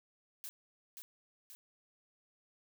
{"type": "noise with echo", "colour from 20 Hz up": "blue", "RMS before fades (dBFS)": -45, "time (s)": [0.44, 0.49], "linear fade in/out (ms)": 0, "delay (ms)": 530, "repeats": 2, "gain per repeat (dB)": -4, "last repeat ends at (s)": 1.55, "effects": []}